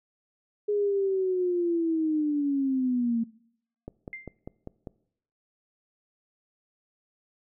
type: linear sweep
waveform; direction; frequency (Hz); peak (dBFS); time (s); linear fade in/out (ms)
sine; down; 417.6 to 226.3; -23; 0.68-3.24; 10
type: click train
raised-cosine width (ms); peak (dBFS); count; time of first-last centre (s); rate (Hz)
2; -24; 6; 3.88-4.872; 5.04
type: tone with exponential decay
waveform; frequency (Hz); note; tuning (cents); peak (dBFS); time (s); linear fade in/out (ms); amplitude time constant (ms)
sine; 2093; C7; 0; -33; 4.13-4.39; 1; 56
effects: noise-tail reverb RT60 0.7 s tail -22 dB re dry